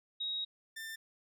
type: tone pair in turn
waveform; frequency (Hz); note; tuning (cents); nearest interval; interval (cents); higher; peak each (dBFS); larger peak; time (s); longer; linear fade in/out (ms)
sine / sawtooth; 3792 / 1789.6; A#7 / A6; +29 / +29; octave + minor second; 1300; first; -34 / -38; first; 0.2-0.45 / 0.76-0.96; first; 10
effects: none